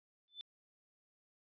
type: tone with exponential growth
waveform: sine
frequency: 3520 Hz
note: A7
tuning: in tune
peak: -40 dBFS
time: 0.28-0.41 s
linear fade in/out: 0 ms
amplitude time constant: 27 ms
effects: resampled to 11025 Hz